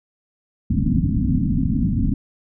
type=low-pass noise; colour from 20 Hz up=white; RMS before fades=-19 dBFS; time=0.7-2.14 s; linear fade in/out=5 ms; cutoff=280 Hz; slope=96 dB/octave; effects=none